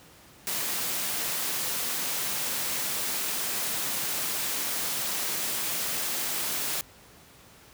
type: high-pass noise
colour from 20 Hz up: white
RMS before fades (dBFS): -30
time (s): 0.47-6.81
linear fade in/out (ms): 0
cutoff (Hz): 120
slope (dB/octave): 48
effects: pink hiss -53 dBFS RMS until 7.73 s + high-pass 60 Hz 12 dB/octave